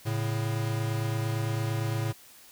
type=tone pair together; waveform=square; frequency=111.2 / 140 Hz; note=A2 / C#3; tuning=+19 / +18 cents; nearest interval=major third; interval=399 cents; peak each=-29 / -34 dBFS; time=0.05-2.13 s; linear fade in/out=20 ms; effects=white hiss -53 dBFS RMS until 2.51 s